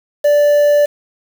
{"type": "tone with quantisation", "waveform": "triangle", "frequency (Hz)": 585, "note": "D5", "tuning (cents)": -7, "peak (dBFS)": -6, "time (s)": [0.24, 0.86], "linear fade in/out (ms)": 10, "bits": 5, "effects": []}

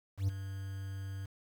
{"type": "tone with ADSR envelope", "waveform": "triangle", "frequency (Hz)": 97.2, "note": "G2", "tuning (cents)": -14, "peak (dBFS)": -24, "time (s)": [0.17, 1.26], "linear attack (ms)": 110, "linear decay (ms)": 16, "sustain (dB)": -12, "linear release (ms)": 7, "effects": ["9-bit"]}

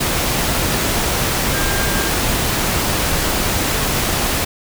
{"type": "tone in noise", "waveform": "sine", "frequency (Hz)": 1600, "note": "G6", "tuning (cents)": 35, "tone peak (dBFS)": -25, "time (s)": [1.54, 2.09], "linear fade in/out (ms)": 10, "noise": "pink", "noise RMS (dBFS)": -18, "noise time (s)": [0, 4.45], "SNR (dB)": -10, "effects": []}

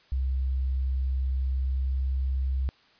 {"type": "tone with pitch glide", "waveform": "sine", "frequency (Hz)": [65.5, 65.92], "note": ["C2", "C2"], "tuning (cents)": [2, 14], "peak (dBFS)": -24, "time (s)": [0.12, 2.69], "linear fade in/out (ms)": 0, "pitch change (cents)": 12, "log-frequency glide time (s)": [1.58, 1.97], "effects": ["white hiss -60 dBFS RMS until 2.99 s", "resampled to 11025 Hz"]}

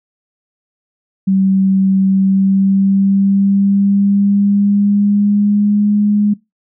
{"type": "tone with pitch glide", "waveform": "sine", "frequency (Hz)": [192.1, 207.1], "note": ["G3", "G#3"], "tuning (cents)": [-35, -5], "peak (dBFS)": -9, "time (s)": [1.27, 6.34], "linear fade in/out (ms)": 10, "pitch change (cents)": 130, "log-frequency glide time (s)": [2.06, 5.9], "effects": ["noise-tail reverb RT60 0.2 s tail -21 dB re dry"]}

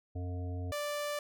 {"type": "harmonic tone", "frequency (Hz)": 89.7, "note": "F2", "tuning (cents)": 47, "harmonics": [1, 3, 5, 7, 8], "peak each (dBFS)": [-35, -45, -49, -52, -53], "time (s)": [0.15, 0.72], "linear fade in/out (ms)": 10}
{"type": "tone", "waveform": "sawtooth", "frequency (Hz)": 587.3, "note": "D5", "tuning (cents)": 0, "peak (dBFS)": -30, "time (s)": [0.72, 1.19], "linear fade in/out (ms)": 2}
{"effects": []}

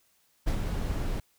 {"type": "noise with ADSR envelope", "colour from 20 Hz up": "brown", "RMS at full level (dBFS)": -25, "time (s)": [0.46, 1.2], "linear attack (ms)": 22, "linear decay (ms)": 79, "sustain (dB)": -5, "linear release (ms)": 3, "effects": ["white hiss -68 dBFS RMS until 1.38 s"]}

